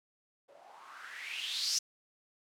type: noise with low-pass filter sweep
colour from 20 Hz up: violet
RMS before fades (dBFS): -39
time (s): 0.48-1.79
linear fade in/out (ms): 10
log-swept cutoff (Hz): 540 to 5800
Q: 5.2
effects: none